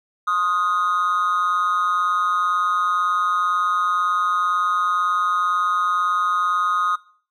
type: tone with amplitude modulation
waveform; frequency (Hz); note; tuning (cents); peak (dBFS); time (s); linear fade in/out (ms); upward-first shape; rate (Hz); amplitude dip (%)
triangle; 1244.5; D#6; 0; -11; 0.27-6.96; 10; sine; 182; 85
effects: noise-tail reverb RT60 0.5 s tail -23 dB re dry + tanh soft clip ceiling -10 dBFS